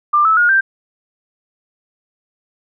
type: tone with pitch steps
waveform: sine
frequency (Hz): 1191 / 1306.3 / 1432.8 / 1571.5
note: D6 / E6 / F6 / G6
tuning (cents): +24 / -16 / +44 / +4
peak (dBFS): -9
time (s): 0.13-0.61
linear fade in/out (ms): 10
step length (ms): 120
effects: none